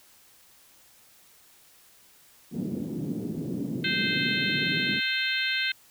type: band-pass noise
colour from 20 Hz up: white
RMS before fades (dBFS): -32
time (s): 2.51-5.01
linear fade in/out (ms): 50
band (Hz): 140 to 300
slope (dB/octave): 24
type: harmonic tone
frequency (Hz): 520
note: C5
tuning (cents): -11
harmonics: 3 / 4 / 5 / 6 / 7 / 8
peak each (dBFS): -30 / -31 / -32 / -33 / -33 / -34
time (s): 3.84-5.72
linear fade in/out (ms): 5
effects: white hiss -57 dBFS RMS until 5.9 s